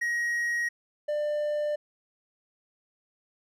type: tone pair in turn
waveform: triangle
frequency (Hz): 1890 / 595.3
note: A#6 / D5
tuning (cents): +23 / +23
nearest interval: octave + minor sixth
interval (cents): 2000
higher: first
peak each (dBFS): -24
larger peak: neither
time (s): 0.01-0.69 / 1.08-1.76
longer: neither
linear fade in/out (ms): 10
effects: none